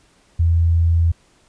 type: tone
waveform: sine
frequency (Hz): 83.6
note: E2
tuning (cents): +25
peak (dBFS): -12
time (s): 0.39-1.12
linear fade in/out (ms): 10
effects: pink hiss -56 dBFS RMS until 1.48 s + resampled to 22050 Hz